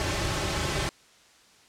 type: noise with comb filter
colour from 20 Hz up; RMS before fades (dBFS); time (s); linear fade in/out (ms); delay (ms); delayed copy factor
pink; -28; 0-0.89; 0; 4.2; -0.6
effects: white hiss -57 dBFS RMS until 1.68 s + low-pass 7000 Hz 12 dB/octave